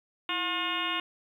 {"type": "harmonic tone with a mistuned harmonic", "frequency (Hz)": 358, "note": "F4", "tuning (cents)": 43, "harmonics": [1, 2, 3, 4, 5, 6, 7, 8, 9, 10], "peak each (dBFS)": [-39, -41, -34, -38, -41, -38, -39, -33, -43, -39], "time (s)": [0.29, 1], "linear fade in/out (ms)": 2, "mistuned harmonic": 1, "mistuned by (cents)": -140, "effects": ["10-bit"]}